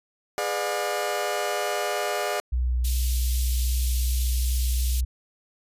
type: chord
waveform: sawtooth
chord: G# diminished seventh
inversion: none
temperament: just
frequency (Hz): 415.3 / 498.4 / 598 / 717.6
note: G#4 / B4 / D5 / F5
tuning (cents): 0 / +16 / +31 / +47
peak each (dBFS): -27 / -31 / -25 / -26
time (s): 0.38-2.4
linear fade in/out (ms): 0
type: tone with vibrato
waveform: sine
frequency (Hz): 61.6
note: B1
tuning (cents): -4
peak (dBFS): -21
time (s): 2.52-5.05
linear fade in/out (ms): 10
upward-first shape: triangle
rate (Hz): 2.6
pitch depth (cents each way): 14
type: high-pass noise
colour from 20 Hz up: white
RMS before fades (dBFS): -33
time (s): 2.84-5.01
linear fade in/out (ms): 10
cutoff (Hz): 2900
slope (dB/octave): 24
effects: resampled to 32000 Hz